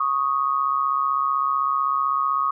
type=tone pair together; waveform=sine; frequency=1108.7 / 1244.5 Hz; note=C#6 / D#6; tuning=0 / 0 cents; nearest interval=major second; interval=200 cents; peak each=-22 dBFS; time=0-2.51 s; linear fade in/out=5 ms; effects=none